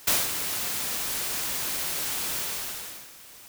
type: noise with ADSR envelope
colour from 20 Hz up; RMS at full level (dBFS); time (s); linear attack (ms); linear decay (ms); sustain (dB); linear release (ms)
white; -21; 0.07-3.14; 8; 200; -9; 760
effects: white hiss -48 dBFS RMS until 3.48 s